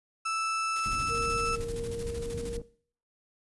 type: tone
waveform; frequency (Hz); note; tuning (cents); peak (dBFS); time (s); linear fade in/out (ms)
35% pulse; 1318.5; E6; 0; -27; 0.25-1.56; 10
type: noise with tremolo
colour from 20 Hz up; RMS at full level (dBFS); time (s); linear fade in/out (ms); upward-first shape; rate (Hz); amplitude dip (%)
white; -44; 0.76-2.57; 0; square; 13; 60
type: low-pass noise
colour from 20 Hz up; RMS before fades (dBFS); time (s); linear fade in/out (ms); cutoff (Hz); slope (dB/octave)
pink; -38; 0.86-2.62; 2; 240; 12
type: tone with pitch glide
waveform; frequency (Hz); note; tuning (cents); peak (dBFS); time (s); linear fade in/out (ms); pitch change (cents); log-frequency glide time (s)
sine; 465.5 to 468.7; A#4 to A#4; -2 to +9; -33; 1.08-2.63; 50; +11; 1.77-2.47
effects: noise-tail reverb RT60 0.5 s tail -19 dB re dry + resampled to 24000 Hz